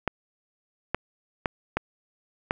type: clicks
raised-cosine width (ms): 0.5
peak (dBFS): -9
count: 5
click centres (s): 0.077 / 0.946 / 1.458 / 1.77 / 2.509
effects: none